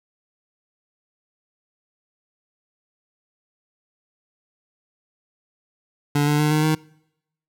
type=tone with pitch steps; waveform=25% pulse; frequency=145.5 / 148.04 / 150.63 / 153.26 / 155.94 Hz; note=D3 / D3 / D3 / D#3 / D#3; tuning=-16 / +14 / +44 / -26 / +4 cents; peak=-13 dBFS; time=6.15-6.75 s; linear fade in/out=5 ms; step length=120 ms; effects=noise-tail reverb RT60 0.8 s tail -25 dB re dry